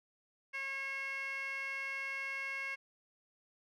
15% pulse tone with band-pass filter, 544 Hz, C#5, 33 cents flat, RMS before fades -40 dBFS, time 0.53-2.76 s, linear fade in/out 20 ms, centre 2300 Hz, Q 3.7, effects none

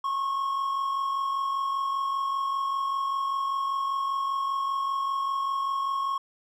triangle tone pair together, 1049 / 1094.1 Hz, C6 / C#6, +4 / -23 cents, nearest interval minor second, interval 73 cents, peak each -35 / -24 dBFS, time 0.04-6.18 s, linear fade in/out 5 ms, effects none

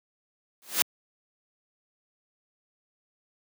white noise with exponential growth, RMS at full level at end -19 dBFS, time 0.62-0.82 s, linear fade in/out 0 ms, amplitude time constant 42 ms, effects high-pass 200 Hz 12 dB/octave

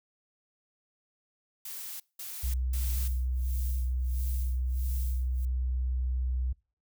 blue noise bursts, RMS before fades -40 dBFS, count 3, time 1.65-3.08 s, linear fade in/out 5 ms, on 350 ms, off 190 ms
sine tone, 63.1 Hz, B1, 38 cents sharp, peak -27 dBFS, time 2.43-6.53 s, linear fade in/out 10 ms
violet noise with tremolo, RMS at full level -43 dBFS, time 2.8-5.45 s, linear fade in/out 0 ms, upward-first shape sine, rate 1.5 Hz, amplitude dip 95%
effects noise-tail reverb RT60 0.4 s tail -26 dB re dry

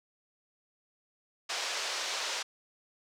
white band-pass noise, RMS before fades -35 dBFS, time 1.49-2.43 s, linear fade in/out 10 ms, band 440 to 6100 Hz, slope 24 dB/octave, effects none

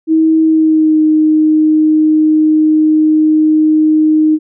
sine tone with pitch glide, 319.2 to 310.1 Hz, D#4 to D#4, +44 to -6 cents, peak -6 dBFS, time 0.07-4.39 s, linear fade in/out 50 ms, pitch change -50 cents, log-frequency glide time 0.41-1.01 s, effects none

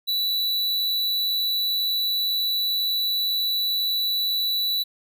square tone, 3951 Hz, B7, in tune, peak -22 dBFS, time 0.07-4.84 s, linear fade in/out 20 ms, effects none

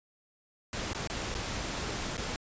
pink noise with dropouts, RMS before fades -35 dBFS, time 0.73-2.36 s, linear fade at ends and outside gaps 1 ms, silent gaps 0.933-0.948 / 1.074-1.099 / 1.343-1.35 / 2.17-2.178 s, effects resampled to 16000 Hz

